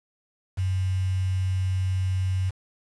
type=tone with quantisation; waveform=sine; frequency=93.6 Hz; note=F#2; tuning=20 cents sharp; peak=-22 dBFS; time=0.57-2.51 s; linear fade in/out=20 ms; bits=7; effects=resampled to 24000 Hz